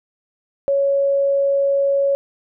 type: tone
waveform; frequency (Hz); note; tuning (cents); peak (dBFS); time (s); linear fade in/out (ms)
sine; 556; C#5; +5; -14; 0.68-2.15; 0
effects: none